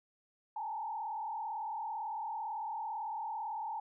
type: tone with frequency modulation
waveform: sine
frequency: 871 Hz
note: A5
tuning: 18 cents flat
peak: -36 dBFS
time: 0.56-3.8 s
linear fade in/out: 5 ms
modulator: 37.9 Hz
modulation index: 1.4
effects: none